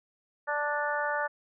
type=harmonic tone; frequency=293.7 Hz; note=D4; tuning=in tune; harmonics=2 / 3 / 4 / 5 / 6; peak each=-33 / -33 / -36 / -33 / -35 dBFS; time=0.47-1.28 s; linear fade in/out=20 ms; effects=none